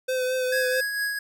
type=tone with vibrato; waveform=square; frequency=511 Hz; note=C5; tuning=41 cents flat; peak=-24 dBFS; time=0.08-0.81 s; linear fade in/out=10 ms; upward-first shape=triangle; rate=4.6 Hz; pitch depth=24 cents each way
type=tone with tremolo; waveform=square; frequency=1661.2 Hz; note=G#6; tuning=in tune; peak=-24 dBFS; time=0.52-1.19 s; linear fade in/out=5 ms; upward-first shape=triangle; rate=4.4 Hz; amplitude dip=45%
effects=none

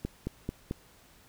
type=click train; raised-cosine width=3 ms; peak=-19 dBFS; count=4; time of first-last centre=0.05-0.711 s; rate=4.54 Hz; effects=pink hiss -59 dBFS RMS until 1.28 s

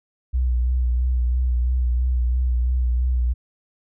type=tone with vibrato; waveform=sine; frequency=61.74 Hz; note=B1; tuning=in tune; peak=-17 dBFS; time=0.33-3.34 s; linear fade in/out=20 ms; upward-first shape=sine; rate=3 Hz; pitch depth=39 cents each way; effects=none

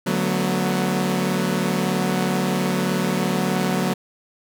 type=chord; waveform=sawtooth; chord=B minor seventh; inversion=first; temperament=equal with one note detuned; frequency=146.83 / 185 / 223.8 / 246.9 Hz; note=D3 / F#3 / A3 / B3; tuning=0 / 0 / +30 / 0 cents; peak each=-24 / -18 / -23 / -23 dBFS; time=0.06-3.94 s; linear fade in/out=10 ms; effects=none

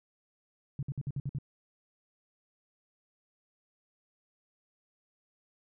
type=tone bursts; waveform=sine; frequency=138.59 Hz; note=C#3; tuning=in tune; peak=-31 dBFS; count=7; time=0.79-1.386 s; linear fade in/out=2 ms; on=38 ms; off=55 ms; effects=none

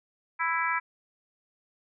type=harmonic tone; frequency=330.6 Hz; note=E4; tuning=5 cents sharp; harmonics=3 / 4 / 5 / 6 / 7; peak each=-30 / -31 / -32 / -33 / -33 dBFS; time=0.39-0.8 s; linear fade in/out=20 ms; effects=none

